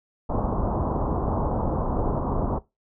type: low-pass noise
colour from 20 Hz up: pink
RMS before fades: -25 dBFS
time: 0.29-2.59 s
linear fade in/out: 10 ms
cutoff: 1100 Hz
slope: 48 dB/octave
effects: noise-tail reverb RT60 0.2 s tail -19 dB re dry